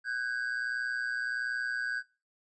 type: ring-modulated tone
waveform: triangle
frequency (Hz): 1568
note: G6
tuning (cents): 0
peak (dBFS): -26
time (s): 0.04-2.03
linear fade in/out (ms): 50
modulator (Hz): 60.7
effects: noise-tail reverb RT60 0.3 s tail -19 dB re dry + resampled to 22050 Hz